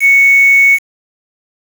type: tone with quantisation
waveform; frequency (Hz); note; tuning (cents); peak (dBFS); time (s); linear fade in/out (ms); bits
sine; 2217; C#7; 0; -4; 0-0.79; 50; 4
effects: none

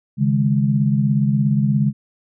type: chord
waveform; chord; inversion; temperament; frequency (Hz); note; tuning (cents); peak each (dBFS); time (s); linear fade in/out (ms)
sine; C# suspended second; none; equal with one note detuned; 138.59 / 155.56 / 206.3; C#3 / D#3 / G#3; 0 / 0 / -11; -17 / -22 / -18; 0.17-1.93; 50
effects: none

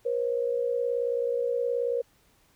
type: tone pair together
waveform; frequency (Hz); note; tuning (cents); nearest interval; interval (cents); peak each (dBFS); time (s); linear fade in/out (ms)
sine; 480 / 538.8; B4 / C#5; -49 / -49; major second; 200; -26 / -30; 0.05-2.02; 10
effects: pink hiss -64 dBFS RMS until 2.55 s

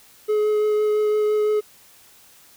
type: tone with vibrato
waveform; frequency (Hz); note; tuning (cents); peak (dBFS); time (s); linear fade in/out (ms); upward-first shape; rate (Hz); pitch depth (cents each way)
triangle; 424.1; G#4; +36; -15; 0.28-1.61; 20; triangle; 5.9; 11
effects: white hiss -51 dBFS RMS until 2.56 s

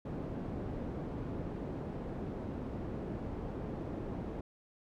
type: low-pass noise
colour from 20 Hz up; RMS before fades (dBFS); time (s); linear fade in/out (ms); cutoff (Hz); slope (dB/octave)
white; -40; 0.05-4.41; 5; 340; 12
effects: none

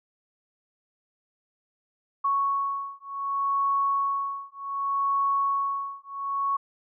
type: beating tone pair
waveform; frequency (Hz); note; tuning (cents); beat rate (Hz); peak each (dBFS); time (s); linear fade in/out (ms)
sine; 1108.7 / 1109.36; C#6 / C#6; 0 / +1; 0.66; -27; 2.24-6.57; 10
effects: none

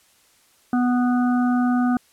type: harmonic tone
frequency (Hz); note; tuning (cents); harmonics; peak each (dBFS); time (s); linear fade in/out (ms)
246.9; B3; 0; 1 / 3 / 5 / 6; -17 / -27 / -31 / -33; 0.73-1.97; 2
effects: white hiss -58 dBFS RMS until 2.12 s + low-pass 12000 Hz 12 dB/octave

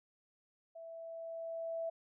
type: tone with level ramp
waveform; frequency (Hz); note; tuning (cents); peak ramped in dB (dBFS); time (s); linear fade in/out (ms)
sine; 660; E5; +2; -47 to -35; 0.75-1.9; 10
effects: none

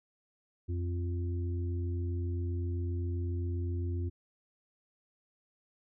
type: harmonic tone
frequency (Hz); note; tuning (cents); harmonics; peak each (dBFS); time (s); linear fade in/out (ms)
87.6; F2; +6; 1 / 3 / 4; -31 / -44 / -43; 0.68-4.1; 20
effects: none

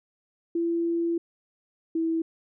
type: tone pair in turn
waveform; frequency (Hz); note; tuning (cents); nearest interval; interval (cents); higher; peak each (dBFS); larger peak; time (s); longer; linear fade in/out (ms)
sine; 337.3 / 326.8; E4 / E4; +40 / -15; minor second; 55; first; -23; neither; 0.55-1.18 / 1.95-2.22; first; 5
effects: none

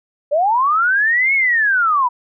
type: linear two-way sweep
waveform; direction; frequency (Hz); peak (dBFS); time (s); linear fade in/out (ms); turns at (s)
sine; up then down; 554.4 to 2217 to 946; -12; 0.31-2.09; 20; 1.34
effects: none

